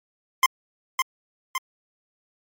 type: tone with echo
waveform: 25% pulse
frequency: 1046 Hz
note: C6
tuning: 1 cent flat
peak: -10 dBFS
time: 0.43-0.46 s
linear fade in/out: 2 ms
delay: 560 ms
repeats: 2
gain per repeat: -5 dB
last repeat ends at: 1.58 s
effects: MP3 96 kbps